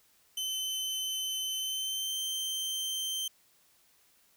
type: tone with pitch glide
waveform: sawtooth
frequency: 3059 to 3121 Hz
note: G7 to G7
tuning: -43 to -8 cents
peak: -29 dBFS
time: 0.37-3.28 s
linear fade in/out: 5 ms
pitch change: +35 cents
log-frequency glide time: 1.56-2.19 s
effects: white hiss -66 dBFS RMS until 4.36 s